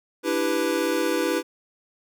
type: chord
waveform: square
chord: E minor seventh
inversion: third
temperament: equal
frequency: 293.7 / 329.6 / 392 / 493.9 Hz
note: D4 / E4 / G4 / B4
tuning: 0 / 0 / 0 / 0 cents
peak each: -30 / -27 / -29 / -27 dBFS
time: 0.23-1.43 s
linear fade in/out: 50 ms
effects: none